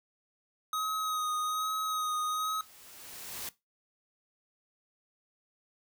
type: tone with vibrato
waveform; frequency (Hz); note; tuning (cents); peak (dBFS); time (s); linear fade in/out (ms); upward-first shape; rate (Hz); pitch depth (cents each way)
square; 1258; D#6; +19; -31; 0.73-2.61; 2; sine; 1.2; 24
type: noise with exponential growth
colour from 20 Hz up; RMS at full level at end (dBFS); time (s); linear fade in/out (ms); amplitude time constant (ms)
white; -38; 1.74-3.49; 2; 380
effects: noise-tail reverb RT60 0.2 s tail -18 dB re dry